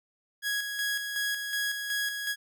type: tone with tremolo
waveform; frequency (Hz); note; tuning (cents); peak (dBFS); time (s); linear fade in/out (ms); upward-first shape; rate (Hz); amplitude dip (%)
sawtooth; 1661.2; G#6; 0; -24; 0.42-2.36; 50; square; 2.7; 45
effects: none